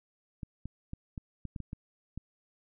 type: clicks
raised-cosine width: 5 ms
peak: -26 dBFS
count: 9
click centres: 0.432 / 0.656 / 0.934 / 1.178 / 1.453 / 1.562 / 1.603 / 1.731 / 2.176 s
effects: none